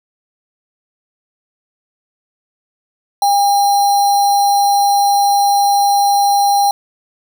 sine tone with sample-and-hold, 806 Hz, G5, 48 cents sharp, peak -9 dBFS, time 3.22-6.71 s, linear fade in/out 2 ms, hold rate 4900 Hz, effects none

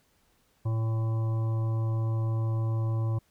harmonic tone, 112.1 Hz, A2, 33 cents sharp, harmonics 1 / 3 / 5 / 7 / 9 / 10, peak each -25 / -41 / -44 / -50 / -46 / -53 dBFS, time 0.65-3.19 s, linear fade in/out 10 ms, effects pink hiss -68 dBFS RMS until 3.3 s

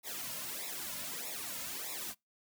white noise with flanger, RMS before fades -41 dBFS, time 0.03-2.15 s, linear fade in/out 50 ms, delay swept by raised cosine 0.65 to 2.65 ms, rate 1.6 Hz, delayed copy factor -1, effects noise-tail reverb RT60 0.2 s tail -26 dB re dry

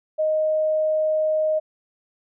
sine tone, 622.3 Hz, D#5, in tune, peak -18 dBFS, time 0.18-1.6 s, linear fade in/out 20 ms, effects none

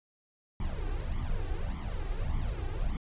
brown noise with flanger, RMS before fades -32 dBFS, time 0.6-2.97 s, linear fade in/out 2 ms, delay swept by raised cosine 0.92 to 2.62 ms, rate 1.7 Hz, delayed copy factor +0.8, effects resampled to 8000 Hz

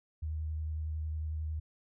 sine tone with vibrato, 77.9 Hz, D#2, 3 cents sharp, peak -33 dBFS, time 0.22-1.6 s, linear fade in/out 10 ms, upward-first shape triangle, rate 11 Hz, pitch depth 21 cents each way, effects none

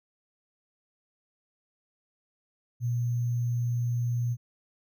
sine tone with sample-and-hold, 119.8 Hz, A#2, 48 cents sharp, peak -25 dBFS, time 2.8-4.37 s, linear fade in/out 50 ms, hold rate 6300 Hz, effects none

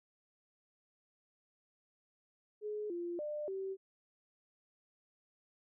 sine tone with pitch steps, 421.7 / 346.2 / 598 / 384.9 Hz, G#4 / F4 / D5 / G4, +26 / -15 / +31 / -32 cents, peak -37 dBFS, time 2.61-3.77 s, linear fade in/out 50 ms, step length 290 ms, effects none

